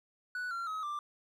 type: tone with pitch steps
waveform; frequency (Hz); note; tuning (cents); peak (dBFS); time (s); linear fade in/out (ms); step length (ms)
triangle; 1480 / 1372.9 / 1273.6 / 1181.5; F#6 / F6 / D#6 / D6; 0 / -30 / +40 / +10; -33; 0.35-0.99; 2; 160
effects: none